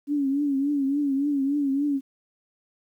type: tone with vibrato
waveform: sine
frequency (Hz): 280.9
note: C#4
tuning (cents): +23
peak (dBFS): -21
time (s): 0.07-2.01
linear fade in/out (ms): 50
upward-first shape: triangle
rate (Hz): 3.5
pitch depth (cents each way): 92
effects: 10-bit